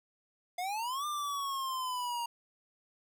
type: exponential two-way sweep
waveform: square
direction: up then down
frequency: 698.5 to 1203 to 936 Hz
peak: -34 dBFS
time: 0.58-2.26 s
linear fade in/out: 5 ms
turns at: 1.06 s
effects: none